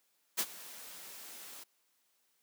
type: noise with ADSR envelope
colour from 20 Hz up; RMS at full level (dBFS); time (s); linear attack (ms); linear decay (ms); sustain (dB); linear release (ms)
white; -30; 0.37-1.64; 26; 55; -19; 12
effects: white hiss -75 dBFS RMS until 2.42 s + high-pass 200 Hz 12 dB/octave